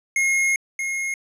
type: tone pair in turn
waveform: square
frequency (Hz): 2153 / 2153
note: C7 / C7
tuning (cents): +49 / +49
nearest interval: unison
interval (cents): 0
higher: neither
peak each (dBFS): -18 / -24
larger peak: first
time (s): 0.16-0.56 / 0.79-1.14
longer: first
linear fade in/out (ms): 2
effects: low-pass 11000 Hz 12 dB/octave